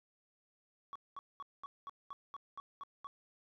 sine tone bursts, 1121 Hz, C#6, 19 cents sharp, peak -40 dBFS, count 10, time 0.93-3.07 s, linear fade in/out 0 ms, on 25 ms, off 210 ms, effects tanh soft clip ceiling -42 dBFS

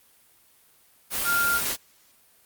sine tone in noise, 1396.9 Hz, F6, in tune, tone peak -21 dBFS, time 1.24-1.61 s, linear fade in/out 50 ms, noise white, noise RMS -27 dBFS, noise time 1.1-1.77 s, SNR +3 dB, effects white hiss -59 dBFS RMS until 2.45 s + Opus 32 kbps

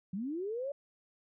sine linear sweep, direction up, 175.4 to 579 Hz, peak -34 dBFS, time 0.13-0.72 s, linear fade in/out 5 ms, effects none

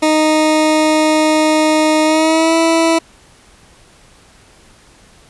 20% pulse tone with pitch glide, 310 to 328.4 Hz, D#4 to E4, -6 to -6 cents, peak -5 dBFS, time 0.02-2.99 s, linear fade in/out 10 ms, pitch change +100 cents, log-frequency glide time 2.04-2.56 s, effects pink hiss -46 dBFS RMS until 5.29 s + resampled to 24000 Hz

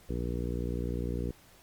harmonic tone, 60 Hz, B1, 49 cents flat, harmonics 1 / 2 / 3 / 4 / 5 / 6 / 7 / 8, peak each -34 / -37 / -39 / -40 / -41 / -42 / -42 / -43 dBFS, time 0.09-1.31 s, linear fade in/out 5 ms, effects pink hiss -58 dBFS RMS until 1.62 s + MP3 96 kbps

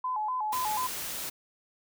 sine tone with vibrato, 931 Hz, A#5, 2 cents flat, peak -28 dBFS, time 0.04-0.87 s, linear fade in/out 5 ms, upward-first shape square, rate 4.1 Hz, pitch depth 150 cents each way
white noise, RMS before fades -36 dBFS, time 0.52-1.3 s, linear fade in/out 10 ms
effects none

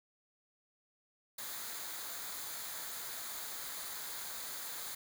white noise with comb filter, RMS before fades -43 dBFS, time 1.38-4.95 s, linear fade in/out 5 ms, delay 0.36 ms, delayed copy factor -0.55, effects none

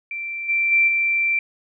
sine tone with level steps, 2349 Hz, D7, in tune, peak -26 / -17 / -13 / -17 dBFS, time 0.11-1.39 s, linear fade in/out 2 ms, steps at 0.48 / 0.71 / 0.87 s, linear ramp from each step 20 ms, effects none

